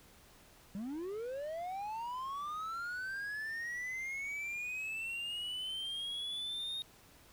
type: linear sweep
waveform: triangle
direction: up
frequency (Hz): 187.9 to 3723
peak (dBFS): -36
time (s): 0.75-6.82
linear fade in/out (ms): 0
effects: pink hiss -61 dBFS RMS until 7.32 s